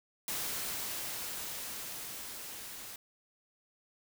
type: noise with level ramp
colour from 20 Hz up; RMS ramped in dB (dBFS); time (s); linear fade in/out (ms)
white; -36 to -46; 0.28-2.96; 2
effects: none